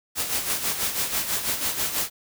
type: noise with tremolo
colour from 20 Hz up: white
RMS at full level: -24 dBFS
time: 0.15-2.1 s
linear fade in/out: 50 ms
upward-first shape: sine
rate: 6.1 Hz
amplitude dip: 60%
effects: none